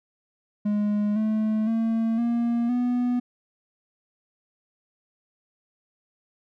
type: tone with pitch steps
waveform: triangle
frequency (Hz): 207.9 / 216.7 / 225.9 / 235.5 / 245.5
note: G#3 / A3 / A3 / A#3 / B3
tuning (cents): +2 / -26 / +46 / +18 / -10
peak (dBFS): -19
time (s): 0.65-3.2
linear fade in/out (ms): 10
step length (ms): 510
effects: none